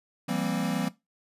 square chord, C dominant seventh, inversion first, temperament equal with one note detuned, 169.15 / 196 / 233.1 / 261.6 Hz, E3 / G3 / Bb3 / C4, +45 / 0 / 0 / 0 cents, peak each -33 dBFS, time 0.28-0.89 s, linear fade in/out 10 ms, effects noise-tail reverb RT60 0.2 s tail -17 dB re dry + resampled to 32000 Hz

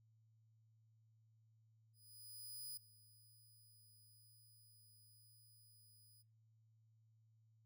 10% pulse tone with ADSR envelope, 4978 Hz, D#8, in tune, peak -40 dBFS, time 1.93-6.23 s, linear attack 840 ms, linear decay 5 ms, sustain -20 dB, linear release 21 ms, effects noise-tail reverb RT60 0.3 s tail -23 dB re dry + added 111 Hz sine -70 dBFS peak until 7.65 s

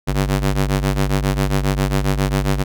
sawtooth ring-modulated tone, 98 Hz, G2, in tune, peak -9 dBFS, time 0.07-2.64 s, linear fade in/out 20 ms, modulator 45.3 Hz, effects none

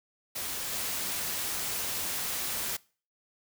white noise with level steps, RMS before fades -35 / -33 dBFS, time 0.35-2.77 s, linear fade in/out 10 ms, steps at 0.72 s, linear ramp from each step 5 ms, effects noise-tail reverb RT60 0.4 s tail -23 dB re dry

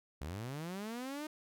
sawtooth linear sweep, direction up, 64.6 to 311.1 Hz, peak -36 dBFS, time 0.21-1.27 s, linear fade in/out 5 ms, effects none

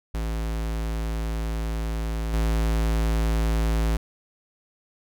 square tone with level steps, 55 Hz, A1, in tune, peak -26 / -21 dBFS, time 0.14-3.97 s, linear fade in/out 5 ms, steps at 2.33 s, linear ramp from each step 10 ms, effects none

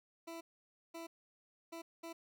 20% pulse tone bursts at uneven times, 332.1 Hz, E4, 13 cents sharp, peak -40 dBFS, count 4, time 0.27-0.41 / 0.94-1.07 / 1.72-1.82 / 2.03-2.13 s, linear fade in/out 10 ms, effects none

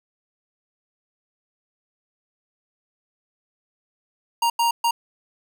square tone bursts at uneven times, 935 Hz, A#5, 5 cents sharp, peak -18 dBFS, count 3, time 4.42-4.5 / 4.59-4.71 / 4.84-4.91 s, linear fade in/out 5 ms, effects none

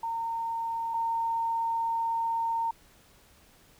sine tone pair in turn, 916 / 916 Hz, A#5 / A#5, -31 / -31 cents, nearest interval unison, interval 0 cents, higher neither, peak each -29 / -26 dBFS, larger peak second, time 0.03-0.94 / 0.94-2.71 s, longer second, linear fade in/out 5 ms, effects pink hiss -59 dBFS RMS until 3.79 s

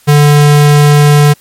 square tone, 146.83 Hz, D3, in tune, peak -3 dBFS, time 0.07-1.34 s, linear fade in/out 20 ms, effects white hiss -45 dBFS RMS until 1.4 s + MP3 64 kbps

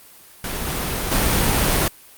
pink noise with level steps, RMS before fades -26 / -24 / -18 dBFS, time 0.44-1.88 s, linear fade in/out 2 ms, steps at 0.66 / 1.11 s, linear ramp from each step 10 ms, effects white hiss -46 dBFS RMS until 2.17 s + Opus 32 kbps

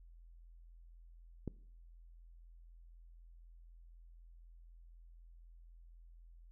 click, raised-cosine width 3 ms, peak -26 dBFS, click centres 1.477 s, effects noise-tail reverb RT60 0.6 s tail -22 dB re dry + added 42 Hz sine -55 dBFS peak until 6.51 s

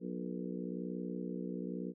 harmonic tone with a mistuned harmonic, 61 Hz, B1, 21 cents flat, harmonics 3 / 4 / 5 / 6 / 7 / 8, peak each -41 / -43 / -45 / -47 / -48 / -49 dBFS, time 0-1.94 s, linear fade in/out 50 ms, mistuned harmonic 7, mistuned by +62 cents, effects none

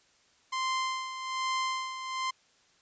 sawtooth tone with tremolo, 1043 Hz, C6, 6 cents flat, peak -24 dBFS, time 0.52-2.31 s, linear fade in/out 10 ms, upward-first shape sine, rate 1.2 Hz, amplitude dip 65%, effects white hiss -65 dBFS RMS until 2.81 s + resampled to 16000 Hz

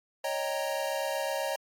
square chord, Eb dominant seventh, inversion third, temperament equal, 554.4 / 622.3 / 784 / 932.3 Hz, Db5 / Eb5 / G5 / Bb5, 0 / 0 / 0 / 0 cents, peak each -34 / -35 / -39 / -38 dBFS, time 0.24-1.56 s, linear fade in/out 5 ms, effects AAC 64 kbps

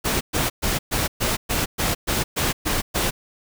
pink noise bursts, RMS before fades -22 dBFS, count 11, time 0.04-3.11 s, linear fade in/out 20 ms, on 170 ms, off 120 ms, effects none

